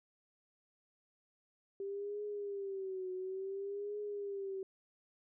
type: tone with vibrato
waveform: sine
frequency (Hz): 392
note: G4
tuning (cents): 0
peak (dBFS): -38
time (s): 1.8-4.63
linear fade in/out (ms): 2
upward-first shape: triangle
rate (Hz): 0.57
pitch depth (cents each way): 110
effects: none